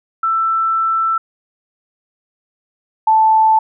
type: tone pair in turn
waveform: sine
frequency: 1330 / 878.4 Hz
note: E6 / A5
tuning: +15 / -3 cents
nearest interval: perfect fifth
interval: 718 cents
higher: first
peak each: -13 / -8 dBFS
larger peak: second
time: 0.23-1.18 / 3.07-3.59 s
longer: first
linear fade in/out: 5 ms
effects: none